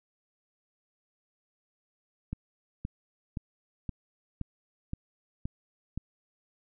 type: click train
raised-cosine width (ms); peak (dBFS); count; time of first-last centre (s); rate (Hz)
5; -21; 8; 2.33-5.976; 1.92
effects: none